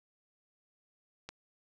click, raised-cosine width 0.2 ms, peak -25 dBFS, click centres 1.29 s, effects none

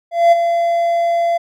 triangle tone with ADSR envelope, 682 Hz, F5, 41 cents flat, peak -3 dBFS, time 0.11-1.38 s, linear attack 210 ms, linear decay 20 ms, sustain -8 dB, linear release 12 ms, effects none

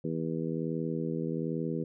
harmonic tone, 81.2 Hz, E2, 26 cents flat, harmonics 2 / 3 / 4 / 5 / 6, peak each -34 / -36 / -37 / -38 / -39 dBFS, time 0.04-1.84 s, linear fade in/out 5 ms, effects none

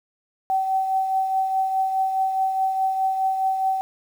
sine tone with tremolo, 765 Hz, G5, 42 cents flat, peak -17 dBFS, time 0.5-3.81 s, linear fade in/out 0 ms, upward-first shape triangle, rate 4.8 Hz, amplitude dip 50%, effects 8-bit

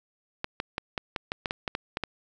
clicks, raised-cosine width 0.3 ms, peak -13 dBFS, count 12, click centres 0.444 / 0.601 / 0.781 / 0.978 / 1.162 / 1.319 / 1.458 / 1.509 / 1.678 / 1.751 / 1.971 / 2.037 s, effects none

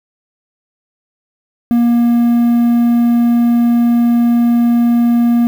triangle tone with quantisation, 237 Hz, A#3, 29 cents sharp, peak -6 dBFS, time 1.71-5.47 s, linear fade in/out 0 ms, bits 6, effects none

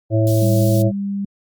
harmonic tone, 110 Hz, A2, in tune, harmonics 1 / 3 / 5 / 6, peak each -14 / -20 / -21 / -25 dBFS, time 0.1-0.92 s, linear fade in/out 50 ms
white band-stop noise, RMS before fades -32 dBFS, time 0.27-0.82 s, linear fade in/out 0 ms, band 260 to 3600 Hz, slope 24 dB/octave
sine tone with pitch glide, 196 to 199.08 Hz, G3 to G3, 0 to +27 cents, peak -20 dBFS, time 0.42-1.25 s, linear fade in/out 5 ms, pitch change +27 cents, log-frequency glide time 0.61-0.67 s
effects Opus 32 kbps

